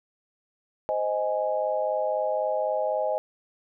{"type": "chord", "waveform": "sine", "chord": "Ab major", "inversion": "first", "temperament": "just", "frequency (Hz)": [519.1, 623, 830.6], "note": ["C5", "Eb5", "Ab5"], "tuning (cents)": [-14, 2, 0], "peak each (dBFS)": [-29, -26, -30], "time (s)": [0.89, 3.18], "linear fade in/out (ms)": 0, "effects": []}